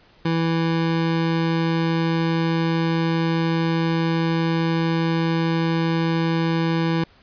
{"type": "tone", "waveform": "25% pulse", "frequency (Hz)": 164.81, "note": "E3", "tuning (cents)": 0, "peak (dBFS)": -15, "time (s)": [0.25, 7.04], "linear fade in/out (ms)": 5, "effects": ["pink hiss -54 dBFS RMS until 7.22 s", "resampled to 11025 Hz"]}